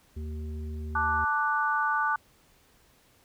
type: harmonic tone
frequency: 76.7 Hz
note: D#2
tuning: 24 cents flat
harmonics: 1 / 3 / 5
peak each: -33 / -43 / -47 dBFS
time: 0.16-1.25 s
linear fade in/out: 10 ms
type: chord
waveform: sine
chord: D major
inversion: second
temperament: equal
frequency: 880 / 1174.7 / 1480 Hz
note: A5 / D6 / F#6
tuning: 0 / 0 / 0 cents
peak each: -29 / -28 / -28 dBFS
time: 0.95-2.16 s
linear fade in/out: 5 ms
effects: pink hiss -62 dBFS RMS until 3.24 s